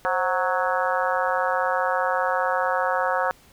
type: harmonic tone with a mistuned harmonic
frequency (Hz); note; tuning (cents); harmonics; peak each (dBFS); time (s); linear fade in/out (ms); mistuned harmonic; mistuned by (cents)
185; F#3; 0; 3 / 4 / 5 / 6 / 7 / 8 / 9; -26 / -27 / -28 / -29 / -29 / -30 / -31; 0.05-3.31; 0; 3; -76
effects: pink hiss -54 dBFS RMS until 3.52 s